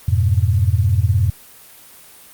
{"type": "chord", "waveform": "sine", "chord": "F diminished", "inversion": "none", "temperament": "equal", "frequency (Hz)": [87.31, 103.83, 123.47], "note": ["F2", "Ab2", "Cb3"], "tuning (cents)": [0, 0, 0], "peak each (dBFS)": [-16, -16, -20], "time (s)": [0.08, 1.3], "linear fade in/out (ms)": 5, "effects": ["white hiss -43 dBFS RMS until 2.33 s", "Opus 32 kbps"]}